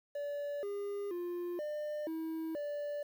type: tone with pitch steps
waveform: triangle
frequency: 577 / 405 / 350.8 / 599 / 322.3 / 584 Hz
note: D5 / G#4 / F4 / D5 / E4 / D5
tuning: -31 / -43 / +8 / +34 / -39 / -10 cents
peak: -34 dBFS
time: 0.15-3.03 s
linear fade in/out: 5 ms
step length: 480 ms
effects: 10-bit